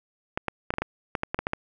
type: clicks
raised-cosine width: 0.5 ms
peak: -11 dBFS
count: 12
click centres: 0.375 / 0.483 / 0.705 / 0.739 / 0.784 / 0.82 / 1.152 / 1.234 / 1.345 / 1.39 / 1.469 / 1.534 s
effects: none